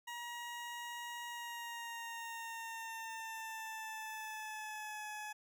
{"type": "tone with pitch glide", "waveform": "20% pulse", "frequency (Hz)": [952, 848.1], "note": ["A#5", "G#5"], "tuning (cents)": [36, 36], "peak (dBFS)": -38, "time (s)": [0.07, 5.33], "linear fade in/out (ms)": 10, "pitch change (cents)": -200, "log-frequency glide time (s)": [1.27, 5.08], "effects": []}